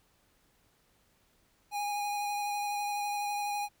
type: tone with vibrato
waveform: square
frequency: 822 Hz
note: G#5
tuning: 18 cents flat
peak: -32 dBFS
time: 1.71-3.69 s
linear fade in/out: 50 ms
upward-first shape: sine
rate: 12 Hz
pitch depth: 13 cents each way
effects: pink hiss -69 dBFS RMS until 3.8 s